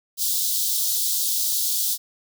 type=high-pass noise; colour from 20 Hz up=white; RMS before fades=-23 dBFS; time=0.17-1.98 s; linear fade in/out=50 ms; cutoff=3500 Hz; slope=48 dB/octave; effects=none